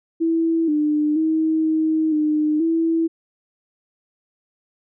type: tone with pitch steps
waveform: sine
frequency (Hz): 328.5 / 300.4 / 317.6 / 315.9 / 304.2 / 328.1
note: E4 / D4 / D#4 / D#4 / D#4 / E4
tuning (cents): -6 / +39 / +36 / +26 / -39 / -8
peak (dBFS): -16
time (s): 0.2-3.08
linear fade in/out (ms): 20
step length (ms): 480
effects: none